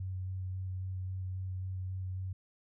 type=tone with vibrato; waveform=sine; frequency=93.3 Hz; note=F#2; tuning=15 cents sharp; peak=-35 dBFS; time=0-2.33 s; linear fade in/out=5 ms; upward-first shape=square; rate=3.7 Hz; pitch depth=10 cents each way; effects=none